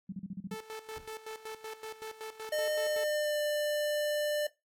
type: tone bursts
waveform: sine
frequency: 190 Hz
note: F#3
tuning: 46 cents sharp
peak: -35 dBFS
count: 7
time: 0.09-0.544 s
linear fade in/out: 5 ms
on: 34 ms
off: 36 ms
type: tone with tremolo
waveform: sawtooth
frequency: 438.9 Hz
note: A4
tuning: 4 cents flat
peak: -35 dBFS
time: 0.51-3.04 s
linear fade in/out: 5 ms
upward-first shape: square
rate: 5.3 Hz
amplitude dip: 75%
type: noise with exponential decay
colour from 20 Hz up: brown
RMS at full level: -45 dBFS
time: 0.96-1.18 s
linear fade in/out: 2 ms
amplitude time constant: 47 ms
type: tone with pitch glide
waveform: square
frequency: 609 to 595.1 Hz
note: D#5 to D5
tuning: -37 to +23 cents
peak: -30 dBFS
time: 2.52-4.47 s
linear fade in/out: 5 ms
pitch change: -40 cents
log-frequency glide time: 2.78-3.41 s
effects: noise-tail reverb RT60 0.2 s tail -18 dB re dry + AAC 64 kbps